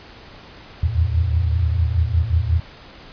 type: tone cluster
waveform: sine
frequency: 75.9 / 81.8 / 87 / 112.9 Hz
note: D#2 / E2 / F2 / A2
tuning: -42 / -13 / -6 / +45 cents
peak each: -24 / -18 / -24 / -23 dBFS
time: 0.83-2.6 s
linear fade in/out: 5 ms
effects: pink hiss -42 dBFS RMS until 3.12 s + resampled to 11025 Hz